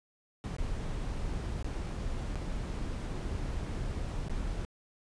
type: noise with dropouts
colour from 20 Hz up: brown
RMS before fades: -35 dBFS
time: 0.44-4.65 s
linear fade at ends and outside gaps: 0 ms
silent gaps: 0.566-0.584 / 1.627-1.645 / 2.348-2.356 / 4.284-4.296 s
effects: resampled to 22050 Hz